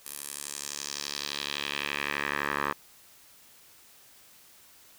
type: tone with band-pass filter sweep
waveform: 10% pulse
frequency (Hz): 71.8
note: D2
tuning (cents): -39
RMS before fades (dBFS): -34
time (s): 0.05-2.73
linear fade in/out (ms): 10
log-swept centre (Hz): 12000 to 1300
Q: 1.9
effects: white hiss -56 dBFS RMS until 4.98 s